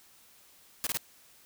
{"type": "noise bursts", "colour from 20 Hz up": "white", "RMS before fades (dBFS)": -31, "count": 3, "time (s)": [0.84, 0.972], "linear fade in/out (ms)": 0, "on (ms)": 28, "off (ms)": 24, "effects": ["white hiss -59 dBFS RMS until 1.45 s"]}